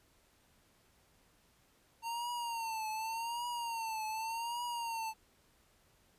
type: tone with vibrato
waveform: square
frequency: 914 Hz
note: A#5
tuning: 34 cents flat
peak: -37 dBFS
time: 2.02-5.14 s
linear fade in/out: 50 ms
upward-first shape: triangle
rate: 0.86 Hz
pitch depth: 100 cents each way
effects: pink hiss -69 dBFS RMS until 6.18 s + resampled to 32000 Hz